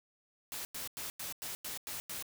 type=noise bursts; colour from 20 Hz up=white; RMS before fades=-41 dBFS; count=8; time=0.52-2.225 s; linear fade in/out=0 ms; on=130 ms; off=95 ms; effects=none